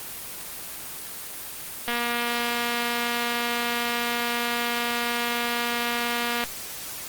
click train, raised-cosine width 0.3 ms, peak -11 dBFS, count 1086, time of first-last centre 1.88-6.439 s, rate 238 Hz, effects white hiss -36 dBFS RMS until 7.08 s + Opus 24 kbps

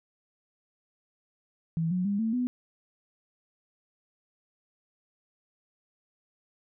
sine tone with pitch steps, 163.8 / 181.75 / 201.7 / 223.8 / 248.3 Hz, E3 / F#3 / G3 / A3 / B3, -11 / -31 / +50 / +30 / +9 cents, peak -25 dBFS, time 1.77-2.47 s, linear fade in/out 0 ms, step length 140 ms, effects none

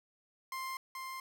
30% pulse tone with echo, 1051 Hz, C6, 7 cents sharp, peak -35 dBFS, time 0.52-0.77 s, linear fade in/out 2 ms, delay 430 ms, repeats 1, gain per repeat -3 dB, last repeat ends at 1.2 s, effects none

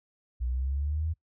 sine exponential sweep, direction up, 59.4 to 82.41 Hz, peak -27 dBFS, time 0.4-1.14 s, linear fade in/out 20 ms, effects noise-tail reverb RT60 0.1 s tail -22 dB re dry

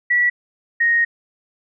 sine tone pair in turn, 1945 / 1866.8 Hz, B6 / A#6, -27 / +2 cents, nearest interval minor second, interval 71 cents, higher first, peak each -13 dBFS, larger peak neither, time 0.1-0.3 / 0.8-1.05 s, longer second, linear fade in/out 10 ms, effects none

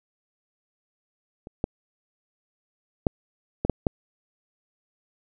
clicks, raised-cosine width 2 ms, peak -26 / -10 / -6 / -10 / -6 / -7 dBFS, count 6, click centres 1.471 / 1.641 / 3.068 / 3.65 / 3.697 / 3.868 s, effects none

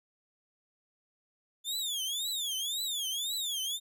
sawtooth tone with vibrato, 3484 Hz, A7, 18 cents flat, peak -29 dBFS, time 1.64-3.8 s, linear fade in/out 50 ms, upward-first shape triangle, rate 1.9 Hz, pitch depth 250 cents each way, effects none

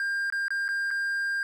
triangle tone with dropouts, 1600 Hz, G6, 35 cents sharp, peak -24 dBFS, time 0-1.43 s, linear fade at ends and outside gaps 1 ms, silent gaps 0.301-0.324 / 0.482-0.505 / 0.681-0.688 / 0.906-0.911 s, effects none

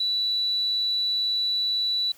sine tone, 3951 Hz, B7, in tune, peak -22 dBFS, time 0-2.12 s, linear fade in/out 5 ms, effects white hiss -54 dBFS RMS until 2.17 s

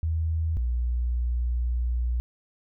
sine tone pair in turn, 80.6 / 60.26 Hz, E2 / B1, -38 / -42 cents, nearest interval perfect fourth, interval 504 cents, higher first, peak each -23 dBFS, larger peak neither, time 0.03-0.57 / 0.57-2.2 s, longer second, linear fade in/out 0 ms, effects none

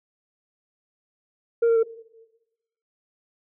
sine tone with pitch steps, 465.2 / 459.2 / 451.7 Hz, A#4 / A#4 / A4, -4 / -26 / +45 cents, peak -13 dBFS, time 1.62-1.833 s, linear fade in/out 10 ms, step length 71 ms, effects noise-tail reverb RT60 1.0 s tail -18 dB re dry + tanh soft clip ceiling -15 dBFS

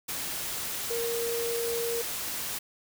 sine tone in noise, 466.9 Hz, A#4, 3 cents sharp, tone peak -29 dBFS, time 0.9-2.02 s, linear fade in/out 10 ms, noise white, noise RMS -34 dBFS, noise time 0.08-2.59 s, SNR +2 dB, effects none

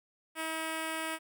5% pulse tone with notch filter, 320.3 Hz, E4, 50 cents flat, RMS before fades -36 dBFS, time 0.35-1.19 s, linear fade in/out 50 ms, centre 4100 Hz, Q 1.6, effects none

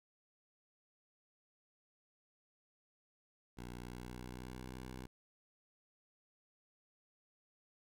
10% pulse tone with pitch glide, 60.4 to 63.4 Hz, B1 to B1, -38 to +46 cents, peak -38 dBFS, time 3.57-5.07 s, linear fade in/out 10 ms, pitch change +84 cents, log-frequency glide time 3.72-4.75 s, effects none

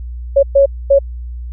sine tone bursts at uneven times, 554.4 Hz, C#5, in tune, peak -5 dBFS, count 3, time 0.36-0.43 / 0.55-0.66 / 0.9-0.99 s, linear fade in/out 10 ms, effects added 60 Hz sine -23 dBFS peak until 1.52 s

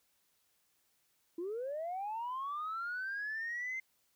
sine linear sweep, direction up, 326.9 to 2093 Hz, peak -35 dBFS, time 1.38-3.8 s, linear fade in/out 5 ms, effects tanh soft clip ceiling -33 dBFS + white hiss -75 dBFS RMS until 4.15 s

